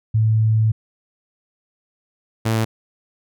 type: tone pair in turn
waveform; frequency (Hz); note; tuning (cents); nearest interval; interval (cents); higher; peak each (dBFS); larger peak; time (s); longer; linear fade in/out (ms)
sine / sawtooth; 110 / 111.66; A2 / A2; 0 / +26; unison; 26; second; -13; neither; 0.14-0.72 / 2.45-2.65; first; 10
effects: none